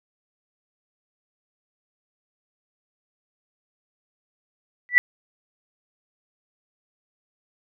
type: tone with exponential growth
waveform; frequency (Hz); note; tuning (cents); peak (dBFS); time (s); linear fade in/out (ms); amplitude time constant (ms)
sine; 1965; B6; -9; -6; 4.89-4.98; 0; 19
effects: none